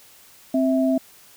sine tone pair together, 263.2 / 653 Hz, C4 / E5, +10 / -17 cents, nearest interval octave + major third, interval 1573 cents, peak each -18 / -22 dBFS, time 0.54-0.98 s, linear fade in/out 5 ms, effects white hiss -50 dBFS RMS until 1.36 s

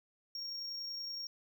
triangle tone with amplitude modulation, 5560 Hz, F8, 9 cents flat, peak -37 dBFS, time 0.35-1.27 s, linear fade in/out 2 ms, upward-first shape sine, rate 30.6 Hz, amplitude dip 25%, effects none

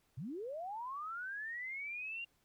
sine linear sweep, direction up, 107.1 to 2807 Hz, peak -40 dBFS, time 0.17-2.25 s, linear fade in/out 10 ms, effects pink hiss -75 dBFS RMS until 2.44 s

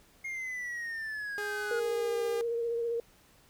triangle linear sweep, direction down, 2143 to 1432 Hz, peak -33 dBFS, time 0.24-1.8 s, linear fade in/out 10 ms
sawtooth tone with pitch glide, 415.4 to 402.9 Hz, G#4 to G4, 0 to +48 cents, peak -32 dBFS, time 1.38-2.41 s, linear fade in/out 0 ms, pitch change -52 cents, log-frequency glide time 1.8-2.19 s
sine tone with vibrato, 466.9 Hz, A#4, 3 cents sharp, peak -29 dBFS, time 1.71-3 s, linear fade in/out 2 ms, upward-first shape triangle, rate 15 Hz, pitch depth 29 cents each way
effects pink hiss -62 dBFS RMS until 3.49 s

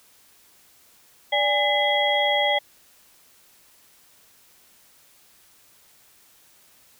sine tone cluster, 584 / 820 / 2021 / 3299 Hz, D5 / G#5 / B6 / G#7, -10 / -22 / +39 / -12 cents, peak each -24 dBFS, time 1.32-2.59 s, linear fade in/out 10 ms, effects white hiss -56 dBFS RMS until 6.99 s

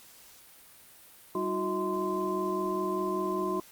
sine tone cluster, 193.9 / 319.1 / 364.1 / 638 / 1036 Hz, G3 / D#4 / F#4 / D#5 / C6, -19 / +44 / -28 / +43 / -17 cents, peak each -37 / -37 / -31 / -39 / -33 dBFS, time 1.35-3.6 s, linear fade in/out 2 ms, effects white hiss -54 dBFS RMS until 3.71 s + Opus 48 kbps

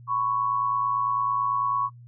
sine tone pair together, 1001 / 1110 Hz, B5 / C#6, +23 / +2 cents, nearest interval major second, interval 179 cents, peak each -29 / -23 dBFS, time 0.07-1.9 s, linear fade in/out 50 ms, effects noise-tail reverb RT60 0.1 s tail -25 dB re dry + added 120 Hz sine -44 dBFS peak until 2.07 s

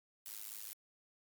blue noise with amplitude modulation, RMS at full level -43 dBFS, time 0.26-0.73 s, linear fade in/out 0 ms, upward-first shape sine, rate 105 Hz, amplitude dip 95%, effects Opus 48 kbps

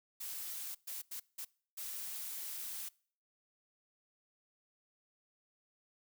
blue noise bursts at uneven times, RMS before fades -43 dBFS, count 5, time 0.2-0.75 / 0.87-1.02 / 1.11-1.2 / 1.38-1.45 / 1.77-2.89 s, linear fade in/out 10 ms, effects noise-tail reverb RT60 0.5 s tail -24 dB re dry

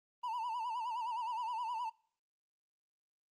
triangle tone with vibrato, 935 Hz, A#5, 5 cents sharp, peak -34 dBFS, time 0.23-1.9 s, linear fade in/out 10 ms, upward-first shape sine, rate 9.6 Hz, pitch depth 110 cents each way, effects noise-tail reverb RT60 0.5 s tail -24 dB re dry + Opus 24 kbps

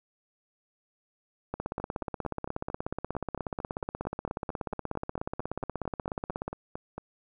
two click trains, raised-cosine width 1 ms, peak -18 / -22 dBFS, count 83 / 24, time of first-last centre 1.54-6.48 / 1.8-6.98 s, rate 16.6 / 4.44 Hz, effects none

